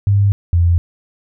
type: tone pair in turn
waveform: sine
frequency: 100.4 / 85.95 Hz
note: G2 / F2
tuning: +42 / -27 cents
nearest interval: minor third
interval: 269 cents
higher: first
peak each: -9 dBFS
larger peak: neither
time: 0.07-0.32 / 0.53-0.78 s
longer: neither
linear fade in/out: 0 ms
effects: none